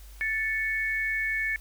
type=tone pair together; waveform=sine; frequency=1759.6 / 2217 Hz; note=A6 / C#7; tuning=0 / 0 cents; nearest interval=major third; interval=400 cents; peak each=-28 / -29 dBFS; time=0.21-1.56 s; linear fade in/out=0 ms; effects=added 50 Hz sine -44 dBFS peak until 1.6 s + white hiss -55 dBFS RMS until 1.6 s